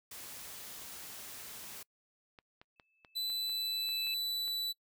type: noise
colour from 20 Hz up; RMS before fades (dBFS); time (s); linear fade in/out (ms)
white; -47; 0.11-1.83; 5
type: clicks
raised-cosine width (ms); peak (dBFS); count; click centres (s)
0.3; -37; 9; 2.388 / 2.615 / 2.798 / 3.048 / 3.301 / 3.495 / 3.891 / 4.07 / 4.479
type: tone with exponential growth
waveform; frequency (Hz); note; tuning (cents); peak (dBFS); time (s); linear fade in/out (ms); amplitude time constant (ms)
sine; 2621; E7; -11; -38; 2.76-4.14; 2; 300
type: tone with pitch glide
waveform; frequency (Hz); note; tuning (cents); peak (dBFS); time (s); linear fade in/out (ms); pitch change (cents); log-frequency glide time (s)
45% pulse; 3998 to 3964; B7 to B7; +20 to +6; -33; 3.15-4.73; 20; -14; 3.3-4.53
effects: noise-tail reverb RT60 0.1 s tail -25 dB re dry